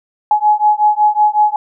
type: beating tone pair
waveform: sine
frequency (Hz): 841 / 846.4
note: G#5 / G#5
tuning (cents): +22 / +33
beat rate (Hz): 5.4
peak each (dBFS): -12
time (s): 0.31-1.56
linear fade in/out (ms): 2
effects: none